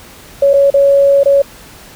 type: tone with dropouts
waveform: sine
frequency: 558 Hz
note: C#5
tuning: 11 cents sharp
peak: -5 dBFS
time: 0.42-1.42 s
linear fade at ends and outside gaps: 5 ms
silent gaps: 0.534-0.538 / 0.703-0.74 / 1.234-1.257 s
effects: pink hiss -37 dBFS RMS until 1.95 s